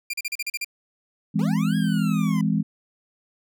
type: tone bursts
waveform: sawtooth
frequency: 2388 Hz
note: D7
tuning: 28 cents sharp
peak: -22 dBFS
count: 8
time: 0.1-0.646 s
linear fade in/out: 5 ms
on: 35 ms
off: 38 ms
type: chord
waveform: sine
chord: E augmented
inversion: none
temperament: just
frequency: 164.81 / 206 / 257.5 Hz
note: E3 / G#3 / B#3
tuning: 0 / -14 / -28 cents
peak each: -23 / -22 / -27 dBFS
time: 1.34-2.63 s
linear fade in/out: 20 ms
type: linear two-way sweep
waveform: 25% pulse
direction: up then down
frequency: 371 to 1661.2 to 994 Hz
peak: -30 dBFS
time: 1.39-2.41 s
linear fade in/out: 2 ms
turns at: 1.76 s
effects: none